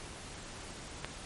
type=click; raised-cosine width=0.3 ms; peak=-19 dBFS; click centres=1.046 s; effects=pink hiss -46 dBFS RMS until 1.25 s + MP3 48 kbps